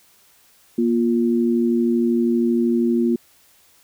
sine tone pair together, 237.3 / 350 Hz, A#3 / F4, +31 / +4 cents, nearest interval perfect fifth, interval 673 cents, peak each -17 / -20 dBFS, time 0.78-3.16 s, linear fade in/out 5 ms, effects white hiss -55 dBFS RMS until 3.83 s

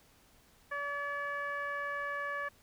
15% pulse tone with low-pass filter, 572 Hz, D5, 46 cents flat, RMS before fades -37 dBFS, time 0.71-2.49 s, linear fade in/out 10 ms, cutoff 1600 Hz, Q 3.1, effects pink hiss -64 dBFS RMS until 2.62 s

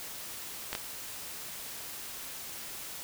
clicks, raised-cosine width 0.2 ms, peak -15 dBFS, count 2, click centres 0.73 / 0.751 s, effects white hiss -42 dBFS RMS until 3.03 s

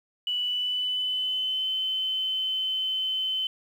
sine tone with pitch glide, 2960 to 3057 Hz, F#7 to G7, 0 to -44 cents, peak -25 dBFS, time 0.27-3.47 s, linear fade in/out 2 ms, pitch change +56 cents, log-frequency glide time 0.39-1.67 s, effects 9-bit

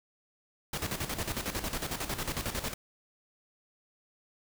pink noise with tremolo, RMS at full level -33 dBFS, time 0.73-2.74 s, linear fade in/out 5 ms, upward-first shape square, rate 11 Hz, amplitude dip 65%, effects none

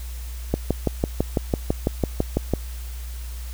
click train, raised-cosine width 2 ms, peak -6 dBFS, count 13, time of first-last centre 0.54-2.537 s, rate 6.01 Hz, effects added 60 Hz sine -30 dBFS peak until 3.53 s + white hiss -44 dBFS RMS until 3.53 s

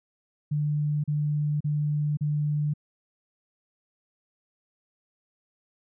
sine tone bursts, 148.6 Hz, D3, 21 cents sharp, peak -23 dBFS, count 4, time 0.51-2.738 s, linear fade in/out 10 ms, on 530 ms, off 36 ms, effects none

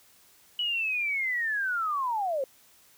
sine linear sweep, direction down, 2960 to 510 Hz, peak -26 dBFS, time 0.59-2.44 s, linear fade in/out 2 ms, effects white hiss -59 dBFS RMS until 2.97 s

